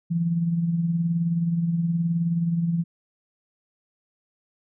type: tone with tremolo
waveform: sine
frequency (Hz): 168.6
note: E3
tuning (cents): +39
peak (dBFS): -18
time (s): 0.1-2.84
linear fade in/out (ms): 20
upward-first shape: triangle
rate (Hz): 19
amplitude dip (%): 55
effects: none